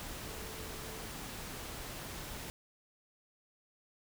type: tone in noise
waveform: sine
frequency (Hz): 440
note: A4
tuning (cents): 0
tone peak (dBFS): -52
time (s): 0.24-1.07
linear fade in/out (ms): 0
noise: pink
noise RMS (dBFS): -44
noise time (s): 0-2.5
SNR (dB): -11
effects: none